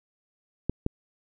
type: clicks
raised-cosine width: 3 ms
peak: -12 dBFS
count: 2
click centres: 0.696 / 0.864 s
effects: none